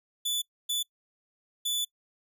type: tone bursts at uneven times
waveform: sawtooth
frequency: 3474 Hz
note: A7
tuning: 23 cents flat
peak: -24 dBFS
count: 3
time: 0.25-0.42 / 0.69-0.83 / 1.65-1.85 s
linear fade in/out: 10 ms
effects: noise-tail reverb RT60 0.1 s tail -24 dB re dry